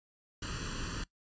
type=noise with comb filter; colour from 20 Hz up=pink; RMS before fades=-38 dBFS; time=0.42-1.04 s; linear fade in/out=5 ms; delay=0.68 ms; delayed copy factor=+0.85; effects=noise-tail reverb RT60 0.1 s tail -20 dB re dry + resampled to 16000 Hz